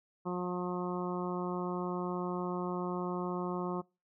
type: harmonic tone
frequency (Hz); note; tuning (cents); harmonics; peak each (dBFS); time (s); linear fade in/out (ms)
179.3; F3; +46; 1 / 2 / 3 / 4 / 5 / 6 / 7; -36 / -37 / -44 / -45 / -44 / -42 / -47; 0.25-3.82; 20
effects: noise-tail reverb RT60 0.3 s tail -26 dB re dry